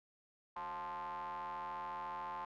square ring-modulated tone, 84 Hz, E2, 33 cents sharp, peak -39 dBFS, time 0.56-2.45 s, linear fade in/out 5 ms, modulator 961 Hz, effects low-pass 3000 Hz 12 dB/octave

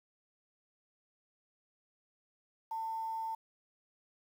sine tone with quantisation, 895 Hz, A5, 29 cents sharp, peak -35 dBFS, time 2.71-3.35 s, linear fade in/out 5 ms, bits 10, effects none

